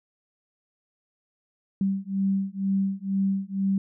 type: beating tone pair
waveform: sine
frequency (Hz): 193.6 / 195.7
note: G3 / G3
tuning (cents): -21 / -3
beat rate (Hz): 2.1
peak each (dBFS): -26 / -26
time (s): 1.81-3.78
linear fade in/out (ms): 2
effects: none